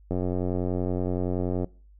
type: click train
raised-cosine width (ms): 2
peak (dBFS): -15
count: 140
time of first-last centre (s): 0.11-1.644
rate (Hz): 90.6
effects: noise-tail reverb RT60 0.4 s tail -23 dB re dry + added 50 Hz sine -50 dBFS peak until 1.99 s